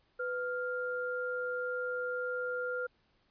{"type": "tone pair together", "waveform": "sine", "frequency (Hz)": [498.1, 1400], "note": ["B4", "F6"], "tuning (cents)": [15, 4], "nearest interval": "octave + tritone", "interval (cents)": 1789, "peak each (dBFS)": [-35, -36], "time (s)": [0.19, 2.87], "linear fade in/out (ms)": 10, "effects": ["pink hiss -72 dBFS RMS until 3.3 s", "resampled to 11025 Hz"]}